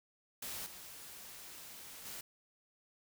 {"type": "noise with level steps", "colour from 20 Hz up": "white", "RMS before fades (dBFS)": [-43, -51, -46], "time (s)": [0.42, 2.21], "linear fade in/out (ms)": 5, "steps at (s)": [0.66, 2.05], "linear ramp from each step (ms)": 5, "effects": []}